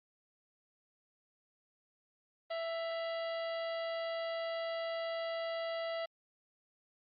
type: harmonic tone with a mistuned harmonic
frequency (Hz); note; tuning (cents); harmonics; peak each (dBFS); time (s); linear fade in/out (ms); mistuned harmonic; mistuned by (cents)
662; E5; +7; 1 / 2 / 3 / 4 / 5 / 6 / 7; -36 / -47 / -46 / -52 / -52 / -54 / -55; 2.5-6.06; 10; 4; +120
effects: Opus 24 kbps